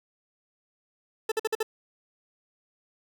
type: tone bursts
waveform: 40% pulse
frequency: 440 Hz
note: A4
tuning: in tune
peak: -23 dBFS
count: 5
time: 1.29-1.63 s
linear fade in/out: 5 ms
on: 28 ms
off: 50 ms
effects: none